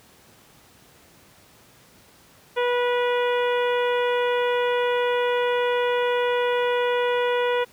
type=harmonic tone with a mistuned harmonic; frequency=488.4 Hz; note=B4; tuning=19 cents flat; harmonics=1 / 2 / 3 / 4 / 5 / 6 / 7; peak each=-21 / -27 / -31 / -33 / -35 / -37 / -38 dBFS; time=2.56-7.65 s; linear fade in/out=20 ms; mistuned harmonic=6; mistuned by=-19 cents; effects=pink hiss -53 dBFS RMS until 7.72 s + high-pass 80 Hz 12 dB/octave